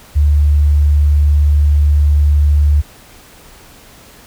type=tone; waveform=sine; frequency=73.4 Hz; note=D2; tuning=in tune; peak=-7 dBFS; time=0.15-2.82 s; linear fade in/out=20 ms; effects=pink hiss -41 dBFS RMS until 4.26 s